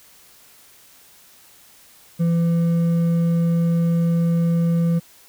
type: tone with hard clipping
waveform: triangle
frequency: 168.4 Hz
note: E3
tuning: 37 cents sharp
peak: -17 dBFS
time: 2.19-5 s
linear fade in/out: 20 ms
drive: 8 dB
effects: white hiss -50 dBFS RMS until 5.28 s